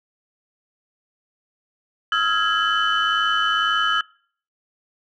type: tone cluster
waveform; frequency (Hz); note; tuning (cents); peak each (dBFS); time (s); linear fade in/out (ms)
sine; 1281 / 1383 / 1659 / 3015; E6 / F6 / G#6 / F#7; -50 / -17 / -2 / +32; -22; 2.12-4.01; 2
effects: noise-tail reverb RT60 0.5 s tail -24 dB re dry + tanh soft clip ceiling -10 dBFS